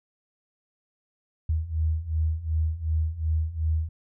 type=beating tone pair; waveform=sine; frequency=77.78 / 80.48 Hz; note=D#2 / E2; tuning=0 / -41 cents; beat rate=2.7 Hz; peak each=-28 / -25 dBFS; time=1.49-3.89 s; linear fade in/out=5 ms; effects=none